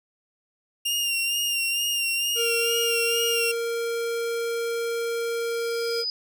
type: tone with vibrato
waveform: sawtooth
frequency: 2794 Hz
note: F7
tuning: in tune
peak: -20 dBFS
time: 0.85-3.52 s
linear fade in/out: 10 ms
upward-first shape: sine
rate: 2.2 Hz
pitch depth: 36 cents each way
type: tone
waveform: square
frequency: 464.9 Hz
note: A#4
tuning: 5 cents flat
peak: -26 dBFS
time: 2.35-6.05 s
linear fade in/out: 50 ms
type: tone with exponential growth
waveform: sine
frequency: 4978 Hz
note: D#8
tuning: in tune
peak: -24 dBFS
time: 5.08-6.1 s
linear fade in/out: 1 ms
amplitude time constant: 220 ms
effects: none